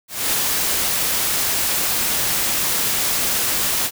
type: noise with ADSR envelope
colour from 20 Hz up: white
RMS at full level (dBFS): -18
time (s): 0.08-3.91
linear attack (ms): 250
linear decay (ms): 5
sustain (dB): -2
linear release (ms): 57
effects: none